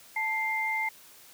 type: tone pair together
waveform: sine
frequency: 880 / 2098 Hz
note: A5 / C7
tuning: 0 / +4 cents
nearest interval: octave + minor third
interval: 1504 cents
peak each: -32 / -28 dBFS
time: 0.16-0.89 s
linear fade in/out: 5 ms
effects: white hiss -53 dBFS RMS until 1.33 s + high-pass 80 Hz 12 dB/octave